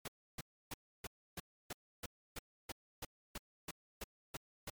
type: noise bursts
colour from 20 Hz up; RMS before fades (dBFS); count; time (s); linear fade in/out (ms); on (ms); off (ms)
pink; -44; 15; 0.05-4.7; 5; 30; 300
effects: MP3 96 kbps